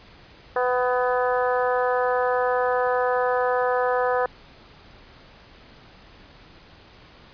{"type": "harmonic tone with a mistuned harmonic", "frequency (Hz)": 250, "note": "B3", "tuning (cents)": 21, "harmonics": [2, 3, 4, 5, 6, 7], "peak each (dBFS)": [-22, -26, -28, -30, -32, -33], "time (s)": [0.56, 4.26], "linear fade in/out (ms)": 2, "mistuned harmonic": 7, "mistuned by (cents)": -25, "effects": ["pink hiss -49 dBFS RMS until 7.33 s", "resampled to 11025 Hz"]}